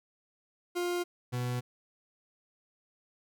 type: tone pair in turn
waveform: 40% pulse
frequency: 352.4 / 123.55 Hz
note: F4 / B2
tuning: +16 / +1 cents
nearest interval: octave + tritone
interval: 1815 cents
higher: first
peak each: -29 / -30 dBFS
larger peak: first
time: 0.75-1.04 / 1.32-1.61 s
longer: neither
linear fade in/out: 20 ms
effects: none